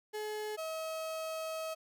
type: tone pair in turn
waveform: 35% pulse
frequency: 425.6 / 639.7 Hz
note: G#4 / D#5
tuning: +42 / +48 cents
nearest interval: perfect fifth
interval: 706 cents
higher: second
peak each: -35 / -35 dBFS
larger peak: neither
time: 0.13-0.57 / 0.57-1.75 s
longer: second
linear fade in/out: 20 ms
effects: none